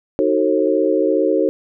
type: chord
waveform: sine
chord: D# diminished seventh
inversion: none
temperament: just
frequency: 311.1 / 373.4 / 448 / 537.6 Hz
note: D#4 / F#4 / A4 / C5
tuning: 0 / +16 / +31 / +47 cents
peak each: -19 dBFS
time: 0.19-1.49 s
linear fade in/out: 0 ms
effects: none